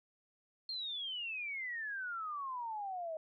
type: exponential sweep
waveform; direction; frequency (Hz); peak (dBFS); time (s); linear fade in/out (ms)
sine; down; 4271 to 622.3; -38; 0.69-3.17; 2
effects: none